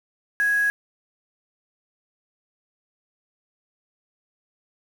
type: tone with quantisation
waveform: sine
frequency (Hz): 1661.2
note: G#6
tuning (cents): 0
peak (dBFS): -18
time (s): 0.4-0.7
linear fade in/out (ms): 0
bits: 6
effects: none